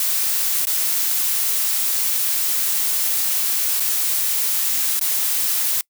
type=noise with dropouts; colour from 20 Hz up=blue; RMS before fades=-20 dBFS; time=0-5.81 s; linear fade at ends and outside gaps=1 ms; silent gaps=0.653-0.67 / 3.798-3.803 / 4.994-5.012 s; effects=noise-tail reverb RT60 0.1 s tail -25 dB re dry